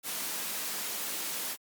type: high-pass noise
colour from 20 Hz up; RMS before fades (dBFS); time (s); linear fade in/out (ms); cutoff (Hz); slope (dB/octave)
white; -35; 0.03-1.57; 50; 160; 48
effects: Opus 48 kbps